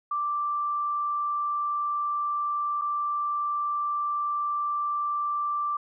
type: tone with dropouts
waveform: sine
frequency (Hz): 1174.7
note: D6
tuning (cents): 0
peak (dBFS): -25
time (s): 0.11-5.77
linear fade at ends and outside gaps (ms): 5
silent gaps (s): 2.814-2.818
effects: none